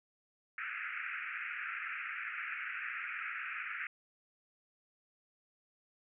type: band-pass noise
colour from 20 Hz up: pink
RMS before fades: -41 dBFS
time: 0.58-3.87 s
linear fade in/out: 2 ms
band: 1300 to 2600 Hz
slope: 96 dB/octave
effects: none